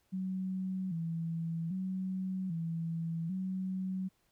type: tone with vibrato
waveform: sine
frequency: 176 Hz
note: F3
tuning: 14 cents sharp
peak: -33 dBFS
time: 0.12-4.09 s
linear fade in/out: 20 ms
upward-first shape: square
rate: 0.63 Hz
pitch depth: 110 cents each way
effects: pink hiss -74 dBFS RMS until 4.31 s